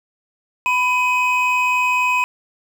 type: tone pair together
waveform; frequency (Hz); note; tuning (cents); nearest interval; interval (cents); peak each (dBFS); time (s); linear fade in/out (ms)
triangle; 996.3 / 2520; B5 / D#7; +15 / +21; octave + major third; 1606; -16; 0.66-2.24; 0
effects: 7-bit